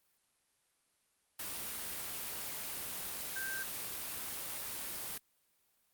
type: tone in noise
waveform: sine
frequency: 1568 Hz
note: G6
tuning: in tune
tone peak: -38 dBFS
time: 3.36-3.63 s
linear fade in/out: 5 ms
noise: white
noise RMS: -41 dBFS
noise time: 1.39-5.18 s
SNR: 0 dB
effects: white hiss -75 dBFS RMS until 5.93 s + Opus 32 kbps